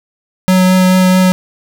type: tone with vibrato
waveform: square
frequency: 185 Hz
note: F#3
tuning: in tune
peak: -7 dBFS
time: 0.48-1.32 s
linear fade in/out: 0 ms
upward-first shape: triangle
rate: 4.6 Hz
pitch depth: 10 cents each way
effects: none